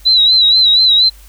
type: tone with vibrato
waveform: sine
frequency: 3951 Hz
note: B7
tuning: in tune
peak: -6 dBFS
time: 0.05-1.1 s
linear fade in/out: 20 ms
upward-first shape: sine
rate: 4.2 Hz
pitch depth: 70 cents each way
effects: added 50 Hz sine -37 dBFS peak until 1.28 s + white hiss -45 dBFS RMS until 1.28 s